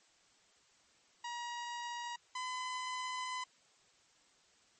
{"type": "tone pair in turn", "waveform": "sawtooth", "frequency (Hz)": [954, 1011.9], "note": ["A#5", "B5"], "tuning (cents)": [40, 42], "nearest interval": "minor second", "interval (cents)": 102, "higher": "second", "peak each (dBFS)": [-36, -34], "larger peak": "second", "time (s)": [[1.24, 2.16], [2.35, 3.44]], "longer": "second", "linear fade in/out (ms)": 5, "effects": ["white hiss -68 dBFS RMS until 4.79 s", "MP3 32 kbps"]}